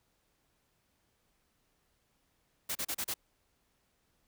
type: noise bursts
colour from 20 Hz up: white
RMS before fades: -35 dBFS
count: 5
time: 2.69-3.141 s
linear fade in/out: 10 ms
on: 63 ms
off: 34 ms
effects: pink hiss -75 dBFS RMS until 4.27 s